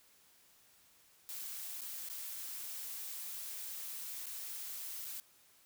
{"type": "noise with dropouts", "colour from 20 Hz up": "blue", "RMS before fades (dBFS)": -44, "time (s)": [1.29, 5.2], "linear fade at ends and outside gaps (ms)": 0, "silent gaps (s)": [[1.809, 1.817], [2.087, 2.099], [4.258, 4.267], [5.045, 5.049]], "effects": ["white hiss -66 dBFS RMS until 5.65 s"]}